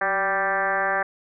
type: tone with frequency modulation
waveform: sine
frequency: 1174.7 Hz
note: D6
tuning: in tune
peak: -20 dBFS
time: 0.01-1.03 s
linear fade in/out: 5 ms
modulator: 198 Hz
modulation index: 3.4
effects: none